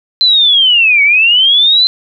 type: linear two-way sweep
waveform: sine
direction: down then up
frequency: 4100 to 2217 to 4100 Hz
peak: -5 dBFS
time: 0.21-1.87 s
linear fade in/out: 0 ms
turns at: 1.03 s
effects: none